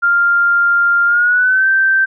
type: tone with pitch glide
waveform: sine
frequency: 1396.9 to 1558.9 Hz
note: F6 to G6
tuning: 0 to -10 cents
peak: -9 dBFS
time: 0.02-2.06 s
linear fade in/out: 20 ms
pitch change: +190 cents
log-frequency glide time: 1.06-1.68 s
effects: none